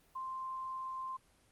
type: tone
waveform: sine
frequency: 1046.5 Hz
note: C6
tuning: in tune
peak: -38 dBFS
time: 0.15-1.17 s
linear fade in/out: 10 ms
effects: pink hiss -68 dBFS RMS until 1.51 s + Opus 24 kbps